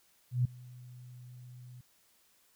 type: tone with ADSR envelope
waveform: sine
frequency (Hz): 124.2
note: B2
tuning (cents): +10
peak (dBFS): -23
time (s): 0.31-1.81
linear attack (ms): 140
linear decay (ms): 5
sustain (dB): -24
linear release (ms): 4
effects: white hiss -68 dBFS RMS until 2.55 s